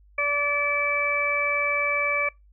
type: harmonic tone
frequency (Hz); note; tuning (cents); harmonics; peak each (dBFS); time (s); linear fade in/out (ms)
578; D5; -28; 1 / 2 / 3 / 4; -29 / -29 / -34 / -23; 0.18-2.29; 5
effects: noise-tail reverb RT60 0.2 s tail -24 dB re dry + added 50 Hz sine -52 dBFS peak until 2.52 s